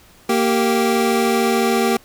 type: tone pair together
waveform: 25% pulse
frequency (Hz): 231.8 / 389.8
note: A#3 / G4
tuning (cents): -10 / -10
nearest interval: major sixth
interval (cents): 900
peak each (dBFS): -14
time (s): 0.29-1.97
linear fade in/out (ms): 5
effects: pink hiss -49 dBFS RMS until 2.04 s